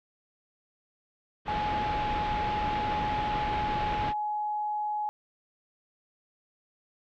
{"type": "low-pass noise", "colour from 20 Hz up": "pink", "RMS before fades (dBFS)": -34, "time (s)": [1.45, 4.14], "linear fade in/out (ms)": 50, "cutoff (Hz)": 3400, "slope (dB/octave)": 24}
{"type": "tone", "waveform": "sine", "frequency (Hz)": 842, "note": "G#5", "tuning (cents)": 24, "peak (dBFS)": -28, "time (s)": [1.48, 5.09], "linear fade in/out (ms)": 0}
{"effects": []}